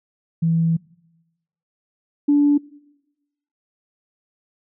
sine tone pair in turn, 164.7 / 289.6 Hz, E3 / D4, -1 / -24 cents, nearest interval minor seventh, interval 977 cents, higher second, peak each -15 / -11 dBFS, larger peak second, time 0.42-0.77 / 2.28-2.58 s, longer first, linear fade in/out 10 ms, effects noise-tail reverb RT60 1.0 s tail -23 dB re dry + tanh soft clip ceiling -7 dBFS

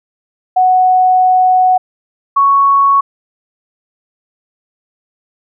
sine tone pair in turn, 740 / 1110.7 Hz, F#5 / C#6, 0 / +3 cents, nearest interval perfect fifth, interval 703 cents, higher second, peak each -6 dBFS, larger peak neither, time 0.56-1.78 / 2.36-3.01 s, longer first, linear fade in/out 10 ms, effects none

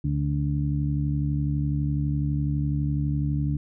harmonic tone, 72 Hz, D2, 34 cents flat, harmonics 1 / 2 / 3 / 4, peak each -29 / -24 / -36 / -31 dBFS, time 0.04-3.57 s, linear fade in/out 5 ms, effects none

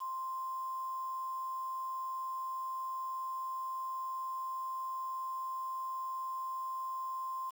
sine tone with quantisation, 1046.5 Hz, C6, in tune, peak -36 dBFS, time 0-7.51 s, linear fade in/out 20 ms, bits 9, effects none

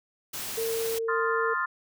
white noise, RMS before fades -35 dBFS, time 0.33-0.99 s, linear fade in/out 10 ms
sine tone, 454 Hz, A#4, 46 cents flat, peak -27 dBFS, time 0.57-1.54 s, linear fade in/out 10 ms
sine chord, F dominant seventh, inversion second, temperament equal, 1046.5 / 1244.5 / 1396.9 / 1760 Hz, C6 / Eb6 / F6 / A6, 0 / 0 / 0 / 0 cents, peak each -30 / -33 / -30 / -32 dBFS, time 1.08-1.66 s, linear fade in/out 10 ms
effects none

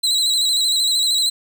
35% pulse tone with vibrato, 3970 Hz, B7, 8 cents sharp, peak -14 dBFS, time 0.03-1.3 s, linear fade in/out 10 ms, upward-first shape square, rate 13 Hz, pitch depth 43 cents each way, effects none

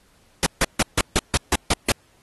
pink noise bursts, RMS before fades -18 dBFS, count 9, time 0.43-1.918 s, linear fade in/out 0 ms, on 32 ms, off 150 ms, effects pink hiss -59 dBFS RMS until 2.22 s + AAC 32 kbps

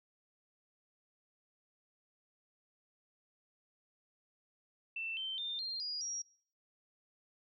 sine tone with pitch steps, 2673 / 3106 / 3609 / 4194 / 4874 / 5664 Hz, E7 / G7 / A7 / C8 / D#8 / F8, +23 / -17 / +43 / +3 / -37 / +23 cents, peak -37 dBFS, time 4.96-6.22 s, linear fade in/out 5 ms, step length 210 ms, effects noise-tail reverb RT60 0.5 s tail -23 dB re dry

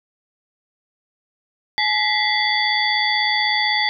sine tone cluster, 850 / 1941 / 2057 / 3427 / 4596 Hz, G#5 / B6 / C7 / A7 / D8, +40 / -31 / -30 / -46 / -38 cents, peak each -23 dBFS, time 1.78-3.89 s, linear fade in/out 0 ms, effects none

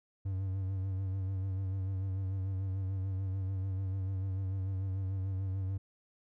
triangle tone with vibrato, 95.5 Hz, G2, 45 cents flat, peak -30 dBFS, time 0.25-5.78 s, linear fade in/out 10 ms, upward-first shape sine, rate 6.8 Hz, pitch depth 39 cents each way, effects none

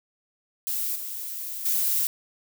violet noise with level steps, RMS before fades -28 / -34 / -24 dBFS, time 0.67-2.07 s, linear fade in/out 0 ms, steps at 0.95 / 1.65 s, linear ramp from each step 10 ms, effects none

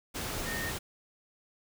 sine tone in noise, 1837 Hz, A#6, 26 cents flat, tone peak -36 dBFS, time 0.46-0.71 s, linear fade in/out 20 ms, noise pink, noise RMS -36 dBFS, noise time 0.14-0.79 s, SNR -3 dB, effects none

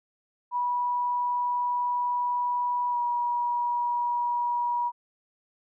sine tone with pitch glide, 976 to 962.6 Hz, B5 to B5, -21 to -45 cents, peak -24 dBFS, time 0.51-4.92 s, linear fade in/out 50 ms, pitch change -24 cents, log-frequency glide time 2.9-2.97 s, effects none

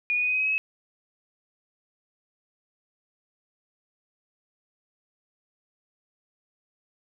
sine tone with pitch steps, 2445 / 2463 / 2482 / 2501 / 2520 / 2539 / 2558 / 2577 Hz, D#7 / D#7 / D#7 / D#7 / D#7 / D#7 / D#7 / E7, -31 / -18 / -5 / +8 / +21 / +34 / +47 / -40 cents, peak -22 dBFS, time 0.1-0.58 s, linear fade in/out 0 ms, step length 60 ms, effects none

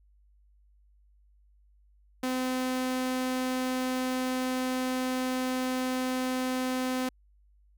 sawtooth tone, 256.2 Hz, C4, 36 cents flat, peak -24 dBFS, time 2.23-7.09 s, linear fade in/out 5 ms, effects added 50 Hz sine -59 dBFS peak until 7.77 s

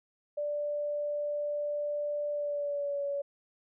sine tone with pitch glide, 587.3 to 566 Hz, D5 to C#5, 0 to +36 cents, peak -30 dBFS, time 0.37-3.22 s, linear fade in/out 10 ms, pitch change -64 cents, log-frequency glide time 2.31-3.03 s, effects none

